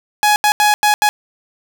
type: tone bursts at uneven times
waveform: sawtooth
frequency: 838 Hz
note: G#5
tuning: 15 cents sharp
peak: -6 dBFS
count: 5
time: 0.23-0.36 / 0.44-0.52 / 0.6-0.74 / 0.83-0.94 / 1.02-1.09 s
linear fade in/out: 0 ms
effects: none